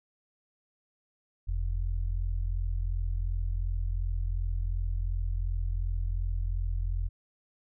sine tone pair together, 42.75 / 85.5 Hz, F1 / F2, -36 / -36 cents, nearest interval octave, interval 1200 cents, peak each -28 / -34 dBFS, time 1.47-7.09 s, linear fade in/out 20 ms, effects none

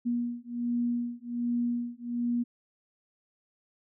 sine beating tone pair, 238.9 / 240.2 Hz, A#3 / B3, +43 / -48 cents, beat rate 1.3 Hz, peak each -31 dBFS, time 0.05-2.44 s, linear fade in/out 20 ms, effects none

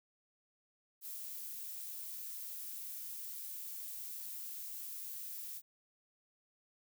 violet noise, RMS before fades -45 dBFS, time 1.01-5.62 s, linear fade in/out 50 ms, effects none

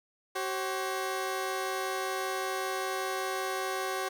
15% pulse tone pair together, 380 / 537.4 Hz, F#4 / C5, +46 / +46 cents, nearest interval tritone, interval 600 cents, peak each -26 / -30 dBFS, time 0.35-4.09 s, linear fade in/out 10 ms, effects none

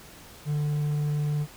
triangle tone, 148.2 Hz, D3, 16 cents sharp, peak -22 dBFS, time 0.45-1.47 s, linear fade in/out 50 ms, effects pink hiss -48 dBFS RMS until 1.56 s

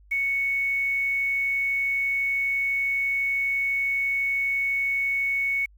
sine tone with quantisation, 2217 Hz, C#7, in tune, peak -22 dBFS, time 0.11-5.66 s, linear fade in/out 10 ms, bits 8, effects added 50 Hz sine -51 dBFS peak until 5.77 s

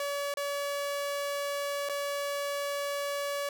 sawtooth tone with dropouts, 569 Hz, C#5, 45 cents sharp, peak -27 dBFS, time 0-3.49 s, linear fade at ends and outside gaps 2 ms, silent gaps 0.34-0.371 / 1.889-1.895 s, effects none

